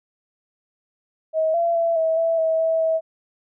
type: tone with pitch steps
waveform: sine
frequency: 636 / 679 / 670 / 646 / 660 / 645 / 650 / 646 Hz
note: D#5 / F5 / E5 / E5 / E5 / E5 / E5 / E5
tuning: +38 / -49 / +28 / -35 / +2 / -38 / -24 / -35 cents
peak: -17 dBFS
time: 1.33-3.01 s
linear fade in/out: 50 ms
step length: 210 ms
effects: none